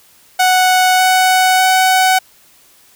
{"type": "tone with pitch steps", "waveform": "sawtooth", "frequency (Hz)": [740, 744.7, 749.5], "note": ["F#5", "F#5", "F#5"], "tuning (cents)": [0, 11, 22], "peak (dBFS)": -5, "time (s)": [0.39, 2.19], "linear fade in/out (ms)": 10, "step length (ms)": 600, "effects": ["white hiss -48 dBFS RMS until 2.95 s"]}